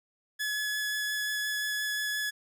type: tone with vibrato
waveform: sawtooth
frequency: 1702 Hz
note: G#6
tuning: 42 cents sharp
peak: -26 dBFS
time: 0.39-2.31 s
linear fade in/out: 20 ms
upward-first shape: sine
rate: 5.7 Hz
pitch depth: 8 cents each way
effects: none